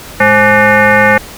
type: tone with frequency modulation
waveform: sine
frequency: 1169 Hz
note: D6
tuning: 8 cents flat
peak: -4 dBFS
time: 0.2-1.18 s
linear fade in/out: 5 ms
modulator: 320 Hz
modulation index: 2.9
effects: pink hiss -30 dBFS RMS until 1.37 s